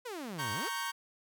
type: exponential two-way sweep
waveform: sawtooth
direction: down then up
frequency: 520 to 95.4 to 520 Hz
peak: -35 dBFS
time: 0.05-0.69 s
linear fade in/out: 10 ms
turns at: 0.52 s
type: chord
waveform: sawtooth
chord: G diminished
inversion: first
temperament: equal with one note detuned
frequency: 932.3 / 1108.7 / 1556.3 Hz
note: Bb5 / Db6 / G6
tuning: 0 / 0 / -13 cents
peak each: -35 dBFS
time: 0.38-0.92 s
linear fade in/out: 20 ms
effects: none